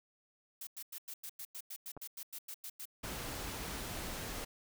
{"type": "noise bursts", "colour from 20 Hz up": "blue", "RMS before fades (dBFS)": -45, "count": 15, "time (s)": [0.61, 2.855], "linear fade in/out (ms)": 5, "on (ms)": 61, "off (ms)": 95}
{"type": "clicks", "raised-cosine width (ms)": 1, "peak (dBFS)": -34, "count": 2, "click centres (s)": [1.967, 1.974]}
{"type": "noise", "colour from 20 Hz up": "pink", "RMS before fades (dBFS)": -42, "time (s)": [3.03, 4.45], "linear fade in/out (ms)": 10}
{"effects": []}